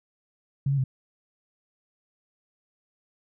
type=tone with pitch steps; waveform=sine; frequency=137.8 / 139.6 / 131.2 Hz; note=C#3 / C#3 / C3; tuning=-10 / +13 / +5 cents; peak=-21 dBFS; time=0.66-0.84 s; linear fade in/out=5 ms; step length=60 ms; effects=none